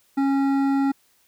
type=tone with hard clipping; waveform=sine; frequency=274.6 Hz; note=C#4; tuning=16 cents flat; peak=-20 dBFS; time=0.17-0.92 s; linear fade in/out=10 ms; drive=11 dB; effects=white hiss -62 dBFS RMS until 1.27 s